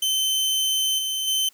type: tone with level steps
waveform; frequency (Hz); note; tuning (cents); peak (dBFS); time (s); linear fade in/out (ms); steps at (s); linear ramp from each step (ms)
sawtooth; 3077; G7; -33; -17 / -21 / -17; 0.02-1.49; 5; 0.98 / 1.27; 10
effects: white hiss -58 dBFS RMS until 1.53 s + high-pass 150 Hz 12 dB/octave